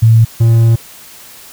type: tone pair in turn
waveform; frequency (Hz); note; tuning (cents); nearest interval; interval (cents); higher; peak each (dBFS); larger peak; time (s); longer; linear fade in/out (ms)
sine / triangle; 113 / 114.64; A2 / A#2; +47 / -28; unison; 25; second; -3; neither; 0.02-0.25 / 0.4-0.76; second; 10
effects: white hiss -36 dBFS RMS until 1.52 s